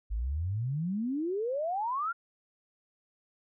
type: exponential sweep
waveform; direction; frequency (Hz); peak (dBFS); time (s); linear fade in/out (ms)
sine; up; 49.48 to 1430; -29; 0.1-2.13; 20
effects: none